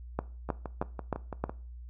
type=two click trains; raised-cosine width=1 ms; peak=-15 / -22 dBFS; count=5 / 7; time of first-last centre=0.19-1.44 / 0.49-1.495 s; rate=3.2 / 5.97 Hz; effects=noise-tail reverb RT60 0.4 s tail -19 dB re dry + added 60 Hz sine -42 dBFS peak until 1.89 s